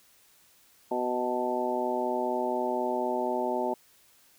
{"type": "harmonic tone with a mistuned harmonic", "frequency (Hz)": 124.1, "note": "B2", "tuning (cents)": 9, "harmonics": [2, 3, 4, 5, 6, 7], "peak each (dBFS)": [-35, -32, -37, -32, -37, -32], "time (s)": [0.91, 3.74], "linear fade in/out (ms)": 5, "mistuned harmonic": 7, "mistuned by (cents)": 21, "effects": ["white hiss -61 dBFS RMS until 4.38 s"]}